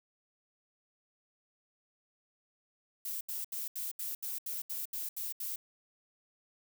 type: noise bursts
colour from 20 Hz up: violet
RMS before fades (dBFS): -38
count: 11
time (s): 3.05-5.56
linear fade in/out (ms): 5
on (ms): 160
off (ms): 75
effects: none